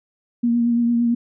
sine tone with vibrato, 236.2 Hz, A#3, 23 cents sharp, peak -15 dBFS, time 0.43-1.15 s, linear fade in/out 10 ms, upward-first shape triangle, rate 8.8 Hz, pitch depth 28 cents each way, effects none

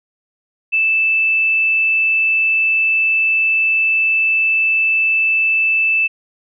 sine tone, 2637 Hz, E7, in tune, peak -12 dBFS, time 0.72-6.08 s, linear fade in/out 20 ms, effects none

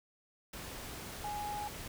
sine tone in noise, 830.6 Hz, G#5, in tune, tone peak -37 dBFS, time 1.24-1.68 s, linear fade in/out 5 ms, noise pink, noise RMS -45 dBFS, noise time 0.53-1.88 s, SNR +5 dB, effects none

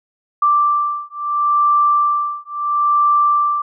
sine beating tone pair, 1174.7 / 1175.44 Hz, D6 / D6, 0 / +1 cents, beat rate 0.74 Hz, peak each -16 dBFS, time 0.42-3.62 s, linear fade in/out 5 ms, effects none

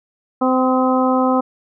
harmonic tone with a mistuned harmonic, 258 Hz, C4, 24 cents flat, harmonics 1 / 2 / 3 / 4 / 5, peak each -16 / -19 / -21 / -22 / -23 dBFS, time 0.41-1.41 s, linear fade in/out 10 ms, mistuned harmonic 5, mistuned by -22 cents, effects none

